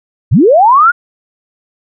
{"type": "linear sweep", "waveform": "sine", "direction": "up", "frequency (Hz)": [75.6, 1463], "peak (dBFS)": -3, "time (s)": [0.31, 0.92], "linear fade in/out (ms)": 20, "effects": []}